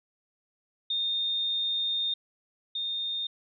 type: tone pair in turn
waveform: sine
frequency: 3654 / 3654 Hz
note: A#7 / A#7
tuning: -35 / -35 cents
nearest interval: unison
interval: 0 cents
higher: neither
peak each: -26 / -29 dBFS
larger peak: first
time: 0.9-2.14 / 2.75-3.27 s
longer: first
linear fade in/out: 5 ms
effects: none